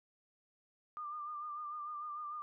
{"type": "tone with vibrato", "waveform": "sine", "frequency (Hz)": 1199, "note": "D6", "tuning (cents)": 36, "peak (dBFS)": -40, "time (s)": [0.97, 2.42], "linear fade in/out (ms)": 0, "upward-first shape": "sine", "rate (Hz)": 6.7, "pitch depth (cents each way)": 40, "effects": []}